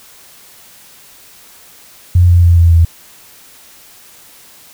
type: tone with pitch steps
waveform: sine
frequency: 88.6 / 87.23 / 85.88 / 84.55 / 83.24 Hz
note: F2 / F2 / F2 / E2 / E2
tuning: +25 / -2 / -29 / +44 / +17 cents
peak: -4 dBFS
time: 2.15-2.85 s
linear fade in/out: 5 ms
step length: 140 ms
effects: white hiss -41 dBFS RMS until 4.73 s